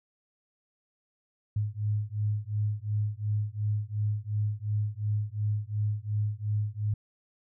sine beating tone pair, 103.83 / 106.63 Hz, G#2 / G#2, 0 / +46 cents, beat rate 2.8 Hz, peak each -30 dBFS, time 1.56-6.94 s, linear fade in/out 5 ms, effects none

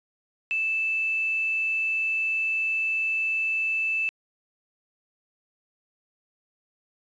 sine tone with quantisation, 2637 Hz, E7, in tune, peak -23 dBFS, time 0.51-4.09 s, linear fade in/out 0 ms, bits 8, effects resampled to 16000 Hz

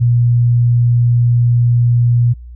sine tone, 120 Hz, B2, 49 cents flat, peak -8 dBFS, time 0-2.34 s, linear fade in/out 20 ms, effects added 60 Hz sine -30 dBFS peak until 2.55 s

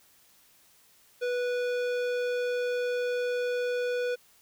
sine tone with tanh clipping, 491.3 Hz, B4, 9 cents flat, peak -29 dBFS, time 1.21-4.16 s, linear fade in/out 20 ms, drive 17 dB, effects white hiss -61 dBFS RMS until 4.41 s

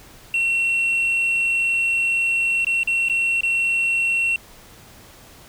sine tone with dropouts, 2721 Hz, F7, 46 cents flat, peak -15 dBFS, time 0.34-4.36 s, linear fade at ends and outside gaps 2 ms, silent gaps 2.647-2.668 / 2.833-2.874 / 3.086-3.097 / 3.408-3.433 s, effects tanh soft clip ceiling -16 dBFS + pink hiss -46 dBFS RMS until 5.48 s

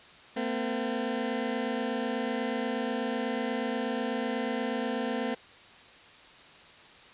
20% pulse tone pair together, 226.6 / 254.8 Hz, A#3 / C4, -49 / -46 cents, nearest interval major second, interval 203 cents, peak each -27 dBFS, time 0.36-5.35 s, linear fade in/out 10 ms, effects white hiss -52 dBFS RMS until 7.13 s + resampled to 8000 Hz

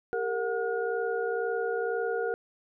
sine tone cluster, 400 / 462 / 731 / 1438 Hz, G4 / A#4 / F#5 / F#6, +35 / -16 / -21 / -50 cents, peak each -34 / -29 / -36 / -36 dBFS, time 0.13-2.34 s, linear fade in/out 0 ms, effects none

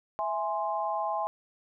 sine chord, E augmented, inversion none, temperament equal, 659.3 / 830.6 / 1046.5 Hz, E5 / G#5 / B#5, 0 / 0 / 0 cents, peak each -33 / -31 / -33 dBFS, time 0.19-1.27 s, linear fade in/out 0 ms, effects none

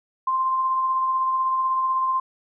sine tone with tremolo, 1046.5 Hz, C6, in tune, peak -18 dBFS, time 0.27-2.2 s, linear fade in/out 5 ms, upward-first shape triangle, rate 16 Hz, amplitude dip 30%, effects none

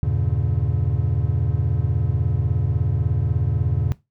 triangle chord, E diminished seventh, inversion none, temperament just, 82.41 / 98.89 / 118.67 / 142.4 Hz, E2 / G2 / Bb2 / Db3, 0 / +16 / +31 / +47 cents, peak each -22 dBFS, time 0.03-3.92 s, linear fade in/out 0 ms, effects noise-tail reverb RT60 0.2 s tail -18 dB re dry

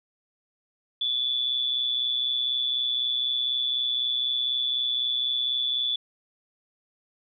sine tone with amplitude modulation, 3457 Hz, A7, 31 cents flat, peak -21 dBFS, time 1.01-5.96 s, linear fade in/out 5 ms, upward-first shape sine, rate 124 Hz, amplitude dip 55%, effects none

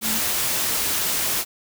sine tone in noise, 220 Hz, A3, in tune, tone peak -29 dBFS, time 0.01-0.22 s, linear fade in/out 50 ms, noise white, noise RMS -23 dBFS, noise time 0.01-1.45 s, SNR -9 dB, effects none

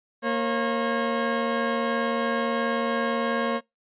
20% pulse tone pair together, 232.3 / 543 Hz, A#3 / C#5, -6 / -36 cents, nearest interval octave + minor third, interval 1470 cents, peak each -21 dBFS, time 0.22-3.61 s, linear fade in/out 50 ms, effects noise-tail reverb RT60 0.2 s tail -26 dB re dry + resampled to 8000 Hz

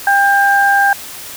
sine tone pair together, 799 / 1591.6 Hz, G5 / G6, +33 / +26 cents, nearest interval octave, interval 1193 cents, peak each -11 dBFS, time 0.07-0.93 s, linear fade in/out 2 ms, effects white hiss -30 dBFS RMS until 1.36 s

